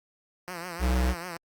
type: tone with vibrato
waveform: 5% pulse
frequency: 174.8 Hz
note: F3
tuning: 2 cents sharp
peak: -24 dBFS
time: 0.48-1.37 s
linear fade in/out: 0 ms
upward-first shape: triangle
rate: 6.7 Hz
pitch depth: 110 cents each way
type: tone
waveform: square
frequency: 63 Hz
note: B1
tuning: 35 cents sharp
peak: -23 dBFS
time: 0.79-1.15 s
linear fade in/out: 50 ms
effects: Opus 48 kbps